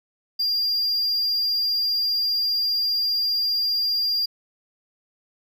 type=tone; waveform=triangle; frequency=4795 Hz; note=D8; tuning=35 cents sharp; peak=-19 dBFS; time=0.39-4.26 s; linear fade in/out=10 ms; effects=none